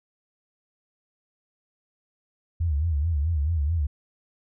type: tone with vibrato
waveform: sine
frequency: 77.7 Hz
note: D#2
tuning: 2 cents flat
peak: -21 dBFS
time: 2.6-3.87 s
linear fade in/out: 10 ms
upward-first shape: sine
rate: 4.6 Hz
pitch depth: 170 cents each way
effects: none